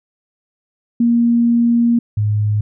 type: tone pair in turn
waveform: sine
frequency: 235.4 / 105.25 Hz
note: A#3 / G#2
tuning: +17 / +24 cents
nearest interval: octave + major second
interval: 1393 cents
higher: first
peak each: -10 / -13 dBFS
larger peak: first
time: 1-1.99 / 2.17-2.61 s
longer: first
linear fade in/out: 5 ms
effects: none